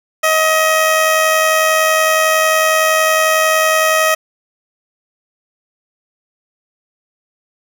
15% pulse tone with amplitude modulation, 632 Hz, D#5, 27 cents sharp, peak -3 dBFS, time 0.23-4.15 s, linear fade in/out 10 ms, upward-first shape sine, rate 90.9 Hz, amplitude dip 30%, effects none

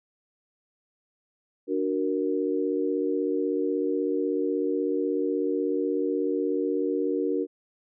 sine chord, D augmented, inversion none, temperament equal, 293.7 / 370 / 466.2 Hz, D4 / F#4 / A#4, 0 / 0 / 0 cents, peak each -28 dBFS, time 1.67-7.47 s, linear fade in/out 50 ms, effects none

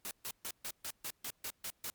white noise bursts, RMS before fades -41 dBFS, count 10, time 0.05-1.9 s, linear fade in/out 0 ms, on 59 ms, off 140 ms, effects pink hiss -75 dBFS RMS until 1.94 s + MP3 96 kbps

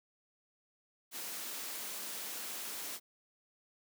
white high-pass noise, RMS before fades -42 dBFS, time 1.11-3 s, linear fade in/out 50 ms, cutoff 190 Hz, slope 24 dB/octave, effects none

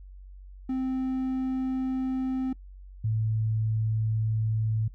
triangle / sine tone pair in turn, 260.5 / 110.07 Hz, C4 / A2, -7 / +1 cents, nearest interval octave + minor third, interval 1492 cents, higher first, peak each -24 dBFS, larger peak neither, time 0.69-2.53 / 3.04-4.88 s, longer neither, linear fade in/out 5 ms, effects noise-tail reverb RT60 0.1 s tail -22 dB re dry + added 47 Hz sine -43 dBFS peak until 4.94 s

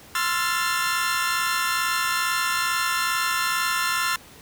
sawtooth chord, F major seventh, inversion second, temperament equal with one note detuned, 1046.5 / 1334.6 / 1396.9 / 1760 Hz, C6 / E6 / F6 / A6, 0 / +21 / 0 / 0 cents, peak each -24 dBFS, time 0.15-4.16 s, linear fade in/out 2 ms, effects pink hiss -47 dBFS RMS until 4.41 s + high-pass 60 Hz 12 dB/octave

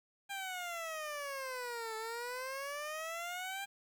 15% pulse exponential two-way sweep, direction down then up, 803 to 437.1 to 803 Hz, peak -33 dBFS, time 0.29-3.66 s, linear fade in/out 20 ms, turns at 1.96 s, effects 11-bit

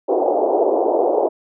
pink band-pass noise, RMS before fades -17 dBFS, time 0.08-1.29 s, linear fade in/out 20 ms, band 330 to 810 Hz, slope 48 dB/octave, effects none

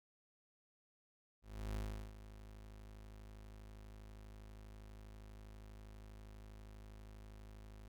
35% pulse tone with ADSR envelope, 52.4 Hz, G#1, 16 cents sharp, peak -37 dBFS, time 1.42-7.88 s, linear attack 330 ms, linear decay 370 ms, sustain -14 dB, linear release 4 ms, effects none

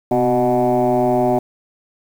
sine tone with frequency modulation, 493.9 Hz, B4, in tune, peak -12 dBFS, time 0.11-1.39 s, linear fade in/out 5 ms, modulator 121 Hz, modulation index 2.5, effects tanh soft clip ceiling -8 dBFS + 7-bit

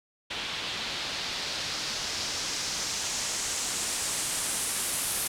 white noise with low-pass filter sweep, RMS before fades -32 dBFS, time 0.3-5.28 s, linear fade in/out 10 ms, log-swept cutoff 3400 to 11000 Hz, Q 1.8, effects none

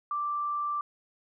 sine tone, 1174.7 Hz, D6, in tune, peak -28 dBFS, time 0.11-0.81 s, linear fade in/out 2 ms, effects none

